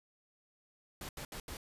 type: noise bursts at uneven times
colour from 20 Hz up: pink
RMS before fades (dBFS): -44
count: 4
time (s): 1.01-1.09 / 1.17-1.25 / 1.32-1.4 / 1.48-1.57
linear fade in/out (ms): 2
effects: resampled to 32000 Hz